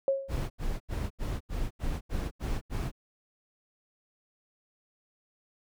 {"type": "tone with exponential decay", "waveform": "sine", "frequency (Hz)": 544, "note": "C#5", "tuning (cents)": -33, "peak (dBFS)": -20, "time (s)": [0.08, 0.43], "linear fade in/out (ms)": 1, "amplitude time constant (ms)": 74}
{"type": "noise bursts", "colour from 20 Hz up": "brown", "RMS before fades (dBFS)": -31, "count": 9, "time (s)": [0.28, 2.916], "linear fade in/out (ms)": 50, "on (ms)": 220, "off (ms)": 82}
{"effects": []}